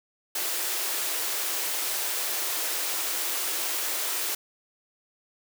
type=high-pass noise; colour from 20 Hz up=white; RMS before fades=-29 dBFS; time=0.35-4.35 s; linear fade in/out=5 ms; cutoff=300 Hz; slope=96 dB/octave; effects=none